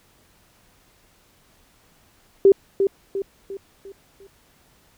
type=tone with echo; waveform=sine; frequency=392.3 Hz; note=G4; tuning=1 cent sharp; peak=-8 dBFS; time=2.45-2.52 s; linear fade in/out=2 ms; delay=350 ms; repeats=5; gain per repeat=-7 dB; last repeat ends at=4.27 s; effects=pink hiss -58 dBFS RMS until 4.97 s